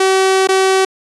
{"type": "tone with dropouts", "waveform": "sawtooth", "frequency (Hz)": 381.2, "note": "G4", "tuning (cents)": -48, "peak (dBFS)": -6, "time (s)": [0, 0.85], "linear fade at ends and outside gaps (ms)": 5, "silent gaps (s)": [0.473, 0.488], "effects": ["resampled to 24000 Hz"]}